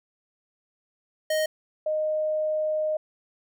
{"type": "tone pair in turn", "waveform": ["square", "sine"], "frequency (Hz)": [622.3, 618], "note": ["D#5", "D#5"], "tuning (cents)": [0, -12], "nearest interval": "unison", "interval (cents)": 12, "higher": "first", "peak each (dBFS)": -23, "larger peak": "neither", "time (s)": [[1.3, 1.46], [1.86, 2.97]], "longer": "second", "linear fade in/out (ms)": 5, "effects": []}